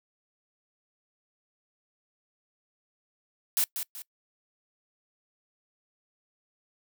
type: noise with echo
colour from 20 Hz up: blue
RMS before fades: -25 dBFS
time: 3.57-3.64 s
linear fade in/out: 0 ms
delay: 190 ms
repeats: 2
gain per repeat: -8 dB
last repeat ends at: 4.02 s
effects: noise-tail reverb RT60 0.1 s tail -23 dB re dry